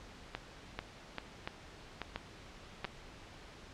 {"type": "two click trains", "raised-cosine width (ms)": 0.3, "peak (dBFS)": [-21, -21], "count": [4, 4], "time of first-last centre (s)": [[0.35, 2.85], [0.79, 2.845]], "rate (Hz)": [1.2, 1.46], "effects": ["pink hiss -53 dBFS RMS until 3.73 s", "low-pass 5000 Hz 12 dB/octave"]}